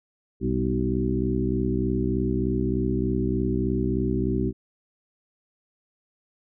harmonic tone with a mistuned harmonic, 63.3 Hz, B1, 43 cents sharp, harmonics 1 / 2 / 3 / 4 / 5 / 6, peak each -29 / -29 / -29 / -29 / -29 / -29 dBFS, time 0.4-4.53 s, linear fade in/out 50 ms, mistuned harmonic 3, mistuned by +65 cents, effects none

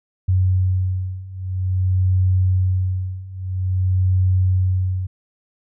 sine beating tone pair, 92.5 / 93 Hz, F#2 / F#2, 0 / +9 cents, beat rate 0.5 Hz, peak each -20 / -18 dBFS, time 0.28-5.07 s, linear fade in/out 10 ms, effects none

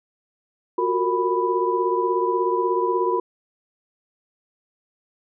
sine tone cluster, 361.1 / 377.6 / 461.2 / 989 Hz, F#4 / F#4 / A#4 / B5, -42 / +35 / -19 / +2 cents, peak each -23 / -27 / -25 / -23 dBFS, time 0.78-3.2 s, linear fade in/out 5 ms, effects none

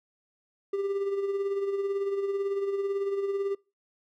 triangle tone with tremolo, 396.4 Hz, G4, 19 cents sharp, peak -23 dBFS, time 0.73-3.55 s, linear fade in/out 5 ms, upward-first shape sine, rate 18 Hz, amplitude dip 50%, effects noise-tail reverb RT60 0.3 s tail -25 dB re dry

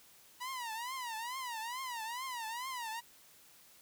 sawtooth tone with vibrato, 965 Hz, B5, 40 cents flat, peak -35 dBFS, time 0.4-3.01 s, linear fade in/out 20 ms, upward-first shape triangle, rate 2.3 Hz, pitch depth 190 cents each way, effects white hiss -61 dBFS RMS until 3.81 s

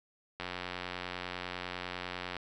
click train, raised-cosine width 0.3 ms, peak -21 dBFS, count 178, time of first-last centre 0.4-2.367 s, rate 90 Hz, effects none

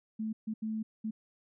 sine tone bursts at uneven times, 218.8 Hz, A3, 9 cents flat, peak -32 dBFS, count 4, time 0.19-0.33 / 0.47-0.54 / 0.62-0.83 / 1.04-1.11 s, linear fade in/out 10 ms, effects none

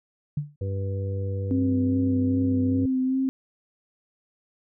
sine tone with exponential decay, 146.83 Hz, D3, in tune, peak -20 dBFS, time 0.37-0.56 s, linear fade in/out 5 ms, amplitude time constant 41 ms
harmonic tone, 97.7 Hz, G2, 5 cents flat, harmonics 1 / 2 / 3 / 4 / 5, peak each -26 / -41 / -43 / -42 / -35 dBFS, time 0.61-2.86 s, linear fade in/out 5 ms
sine tone with vibrato, 261.6 Hz, C4, in tune, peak -21 dBFS, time 1.51-3.29 s, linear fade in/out 0 ms, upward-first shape sine, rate 2.5 Hz, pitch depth 25 cents each way
effects none

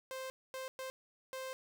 sawtooth tone bursts at uneven times, 523.3 Hz, C5, in tune, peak -37 dBFS, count 4, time 0.11-0.3 / 0.54-0.68 / 0.79-0.9 / 1.33-1.53 s, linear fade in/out 0 ms, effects none

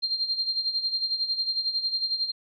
sine tone with tremolo, 4186 Hz, C8, in tune, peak -22 dBFS, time 0.02-2.32 s, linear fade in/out 20 ms, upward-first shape sine, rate 11 Hz, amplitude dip 70%, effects none

